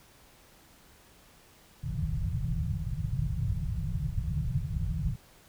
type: low-pass noise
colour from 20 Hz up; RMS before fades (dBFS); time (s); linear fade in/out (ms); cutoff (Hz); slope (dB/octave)
white; -31; 1.83-5.16; 10; 170; 96
effects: pink hiss -58 dBFS RMS until 5.48 s